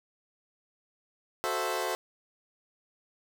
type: chord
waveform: 20% pulse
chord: F# half-diminished seventh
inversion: none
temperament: equal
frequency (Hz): 370 / 440 / 523.3 / 659.3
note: F#4 / A4 / C5 / E5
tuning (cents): 0 / 0 / 0 / 0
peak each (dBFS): -30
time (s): 1.44-1.95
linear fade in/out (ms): 0
effects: none